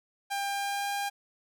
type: tone with pitch glide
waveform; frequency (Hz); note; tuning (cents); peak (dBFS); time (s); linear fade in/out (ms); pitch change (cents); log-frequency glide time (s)
sawtooth; 798 to 804.9; G5 to G5; +31 to +46; -26; 0.3-1.1; 20; +15; 0.47-0.91
effects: none